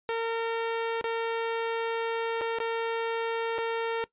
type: tone with dropouts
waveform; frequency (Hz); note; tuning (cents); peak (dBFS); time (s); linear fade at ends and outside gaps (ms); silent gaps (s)
sawtooth; 457.1; A#4; -34; -23; 0.09-4.04; 0; 1.012-1.042 / 2.411-2.415 / 2.586-2.602 / 3.582-3.586
effects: noise-tail reverb RT60 0.1 s tail -19 dB re dry + resampled to 8000 Hz